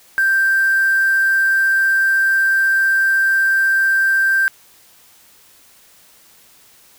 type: tone with quantisation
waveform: sine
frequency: 1571 Hz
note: G6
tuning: 3 cents sharp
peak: -12 dBFS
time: 0.18-4.48 s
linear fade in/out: 0 ms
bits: 5
effects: white hiss -49 dBFS RMS until 6.98 s